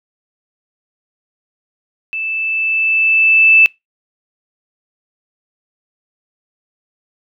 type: tone with level ramp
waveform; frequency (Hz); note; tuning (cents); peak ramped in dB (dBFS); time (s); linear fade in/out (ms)
sine; 2637; E7; 0; -19 to -4; 2.13-3.66; 0
effects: noise-tail reverb RT60 0.2 s tail -25 dB re dry